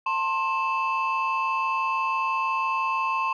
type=tone cluster; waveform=sine; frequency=895 / 1061 / 2633 Hz; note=A5 / C6 / E7; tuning=+29 / +24 / -3 cents; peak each=-28 / -23 / -29 dBFS; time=0.06-3.33 s; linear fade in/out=5 ms; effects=tanh soft clip ceiling -18 dBFS